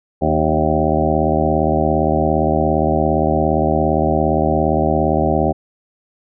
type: harmonic tone with a mistuned harmonic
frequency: 77.4 Hz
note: D#2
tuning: 9 cents flat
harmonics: 1 / 2 / 3 / 4 / 5 / 7 / 8 / 9 / 10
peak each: -22 / -22 / -22 / -22 / -22 / -22 / -22 / -22 / -22 dBFS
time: 0.21-5.53 s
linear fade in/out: 20 ms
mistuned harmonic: 2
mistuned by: +47 cents
effects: none